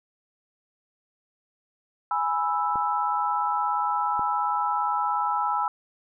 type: chord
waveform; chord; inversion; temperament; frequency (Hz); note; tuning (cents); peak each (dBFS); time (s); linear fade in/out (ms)
sine; E major; first; equal; 830.6 / 987.8 / 1318.5; G#5 / B5 / E6; 0 / 0 / 0; -27; 2.11-5.68; 2
type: clicks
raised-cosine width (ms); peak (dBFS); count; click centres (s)
2; -25; 2; 2.757 / 4.194
effects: none